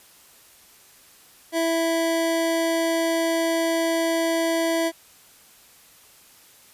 square tone pair together, 330 / 660 Hz, E4 / E5, +2 / +2 cents, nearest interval octave, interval 1200 cents, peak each -24 dBFS, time 1.52-4.92 s, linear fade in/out 50 ms, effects white hiss -52 dBFS RMS until 6.73 s + resampled to 32000 Hz

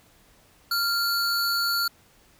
square tone pair together, 1388 / 4463 Hz, F6 / C#8, -11 / +11 cents, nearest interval octave + minor sixth, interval 2022 cents, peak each -26 dBFS, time 0.71-1.88 s, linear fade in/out 5 ms, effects pink hiss -58 dBFS RMS until 2.39 s

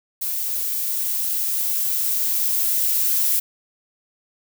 violet noise with level ramp, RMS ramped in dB -25 to -19 dBFS, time 0.21-3.4 s, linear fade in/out 10 ms, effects none

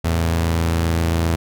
sawtooth tone pair together, 82.8 / 110.52 Hz, E2 / A2, +8 / +8 cents, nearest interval perfect fourth, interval 500 cents, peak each -13 / -23 dBFS, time 0.04-1.36 s, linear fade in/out 10 ms, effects none

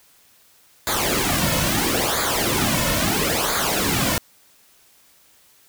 pink noise with flanger, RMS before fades -21 dBFS, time 0.87-4.18 s, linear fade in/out 0 ms, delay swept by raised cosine 0.35 to 2.55 ms, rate 0.75 Hz, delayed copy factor -0.75, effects white hiss -55 dBFS RMS until 5.68 s

